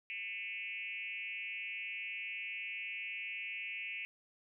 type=tone with frequency modulation; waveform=sine; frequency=2436 Hz; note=D#7; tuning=37 cents flat; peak=-39 dBFS; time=0.1-4.05 s; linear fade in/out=0 ms; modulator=212 Hz; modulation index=1.5; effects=none